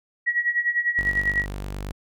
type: tone with tremolo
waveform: sine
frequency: 1916 Hz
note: A#6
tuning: 47 cents sharp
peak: -17 dBFS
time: 0.26-1.46 s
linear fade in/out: 20 ms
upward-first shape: sine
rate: 10 Hz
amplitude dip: 80%
type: tone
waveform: sawtooth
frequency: 49 Hz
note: G1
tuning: in tune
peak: -26 dBFS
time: 0.98-1.92 s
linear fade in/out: 10 ms
effects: none